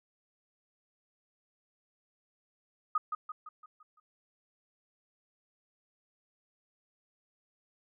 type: tone with echo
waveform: sine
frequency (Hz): 1245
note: D#6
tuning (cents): +1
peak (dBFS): -25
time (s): 2.95-2.98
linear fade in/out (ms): 5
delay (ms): 170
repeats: 6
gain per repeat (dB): -6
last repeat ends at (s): 4
effects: none